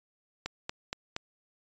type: click train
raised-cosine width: 0.2 ms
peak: -16 dBFS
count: 4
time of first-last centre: 0.46-1.164 s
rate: 4.26 Hz
effects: resampled to 16000 Hz